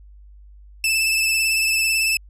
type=tone with vibrato; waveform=sawtooth; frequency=2634 Hz; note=E7; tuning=2 cents flat; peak=-14 dBFS; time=0.84-2.17 s; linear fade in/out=2 ms; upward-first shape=triangle; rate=18 Hz; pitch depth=31 cents each way; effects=added 50 Hz sine -42 dBFS peak until 2.29 s + resampled to 32000 Hz